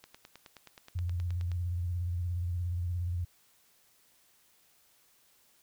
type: click train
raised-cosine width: 0.2 ms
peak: -31 dBFS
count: 15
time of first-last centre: 0.04-1.517 s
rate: 9.48 Hz
type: tone with vibrato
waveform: sine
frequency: 87.7 Hz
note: F2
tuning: 8 cents sharp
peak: -30 dBFS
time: 0.95-3.25 s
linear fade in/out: 10 ms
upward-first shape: triangle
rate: 17 Hz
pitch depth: 79 cents each way
effects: white hiss -66 dBFS RMS until 5.62 s